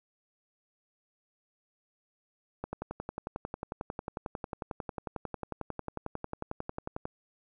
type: click train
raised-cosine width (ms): 1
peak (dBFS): -21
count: 50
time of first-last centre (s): 2.64-7.054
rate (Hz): 11.1
effects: none